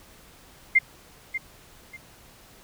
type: tone with echo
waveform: sine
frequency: 2104 Hz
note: C7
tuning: 9 cents sharp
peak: -13 dBFS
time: 0.75-0.79 s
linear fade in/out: 10 ms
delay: 590 ms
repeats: 2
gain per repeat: -12 dB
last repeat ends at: 1.97 s
effects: pink hiss -52 dBFS RMS until 2.63 s